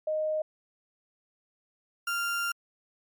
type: tone pair in turn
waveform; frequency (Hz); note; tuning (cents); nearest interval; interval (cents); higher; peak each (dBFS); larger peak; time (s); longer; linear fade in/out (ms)
sine / 35% pulse; 620 / 1391.9; D#5 / F6; -6 / -6; octave + major second; 1400; second; -26; neither; 0.07-0.42 / 2.07-2.52; second; 5
effects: MP3 96 kbps